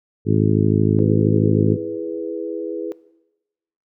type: harmonic tone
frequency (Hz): 53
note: G#1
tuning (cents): +36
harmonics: 2 / 3 / 4 / 5 / 6 / 7 / 8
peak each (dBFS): -18 / -20 / -21 / -22 / -23 / -23 / -24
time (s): 0.25-1.78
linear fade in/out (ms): 50
type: chord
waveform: sine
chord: E major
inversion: none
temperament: equal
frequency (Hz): 329.6 / 415.3 / 493.9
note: E4 / G#4 / B4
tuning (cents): 0 / 0 / 0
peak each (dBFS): -28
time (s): 0.99-2.92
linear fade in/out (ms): 0
effects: noise-tail reverb RT60 1.0 s tail -20 dB re dry